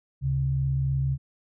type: tone pair together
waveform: sine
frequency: 71.2 / 134.8 Hz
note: C#2 / C#3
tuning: +47 / -48 cents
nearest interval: major seventh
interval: 1105 cents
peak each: -30 / -23 dBFS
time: 0.21-1.18 s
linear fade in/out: 50 ms
effects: none